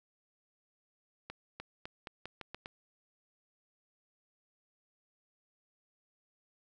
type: accelerating click train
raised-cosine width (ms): 0.3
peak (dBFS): -26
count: 8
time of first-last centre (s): 1.3-2.659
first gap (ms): 300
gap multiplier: 0.85
effects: none